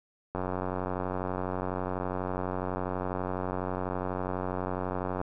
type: click train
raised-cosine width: 1 ms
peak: -18 dBFS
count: 449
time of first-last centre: 0.35-5.214 s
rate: 92.1 Hz
effects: none